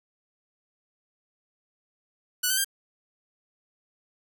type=tone with pitch steps; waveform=5% pulse; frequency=1480 / 1535.7 / 1593.6 Hz; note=F#6 / G6 / G6; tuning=0 / -36 / +28 cents; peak=-12 dBFS; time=2.43-2.646 s; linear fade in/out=10 ms; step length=72 ms; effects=none